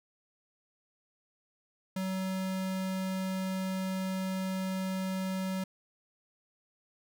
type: tone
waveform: square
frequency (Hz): 188.8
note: F#3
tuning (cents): +35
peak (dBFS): -32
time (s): 1.96-5.64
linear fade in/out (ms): 5
effects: none